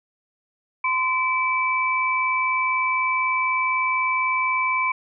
sine tone pair together, 1029.9 / 2312 Hz, C6 / D7, -28 / -28 cents, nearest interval octave + major second, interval 1400 cents, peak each -22 dBFS, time 0.84-4.92 s, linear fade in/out 5 ms, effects none

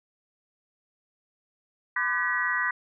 sine tone cluster, 1013 / 1186 / 1515 / 1692 / 1933 Hz, B5 / D6 / F#6 / G#6 / B6, +44 / +17 / +40 / +32 / -38 cents, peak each -33 / -33 / -30 / -33 / -27 dBFS, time 1.96-2.71 s, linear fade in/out 5 ms, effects none

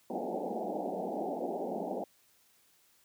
white band-pass noise, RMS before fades -36 dBFS, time 0.1-2.04 s, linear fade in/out 2 ms, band 180 to 830 Hz, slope 96 dB/octave, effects white hiss -67 dBFS RMS until 3.04 s + high-pass 60 Hz 12 dB/octave

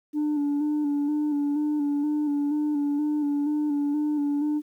sine tone with vibrato, 293.7 Hz, D4, in tune, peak -20 dBFS, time 0.13-4.62 s, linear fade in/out 50 ms, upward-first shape square, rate 2.1 Hz, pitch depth 32 cents each way, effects tanh soft clip ceiling -21 dBFS + 10-bit

